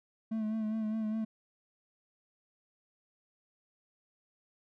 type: tone with vibrato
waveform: triangle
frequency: 218.2 Hz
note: A3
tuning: 14 cents flat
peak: -29 dBFS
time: 0.31-1.25 s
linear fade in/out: 10 ms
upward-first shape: sine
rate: 4.9 Hz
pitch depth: 35 cents each way
effects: none